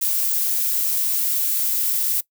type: noise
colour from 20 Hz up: violet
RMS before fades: -21 dBFS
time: 0.01-2.21 s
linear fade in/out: 10 ms
effects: noise-tail reverb RT60 0.1 s tail -21 dB re dry